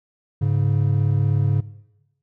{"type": "tone pair together", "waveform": "triangle", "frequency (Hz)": [103.65, 140], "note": ["G#2", "C#3"], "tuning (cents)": [-3, 18], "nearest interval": "perfect fourth", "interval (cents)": 521, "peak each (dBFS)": -18, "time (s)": [0.41, 1.61], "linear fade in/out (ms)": 10, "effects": ["noise-tail reverb RT60 1.0 s tail -19 dB re dry"]}